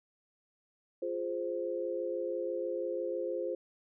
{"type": "chord", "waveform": "sine", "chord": "F minor", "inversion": "none", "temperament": "equal", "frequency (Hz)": [349.2, 415.3, 523.3], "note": ["F4", "Ab4", "C5"], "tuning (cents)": [0, 0, 0], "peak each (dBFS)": [-37, -39, -35], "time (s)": [1.02, 3.55], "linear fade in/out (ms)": 5, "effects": []}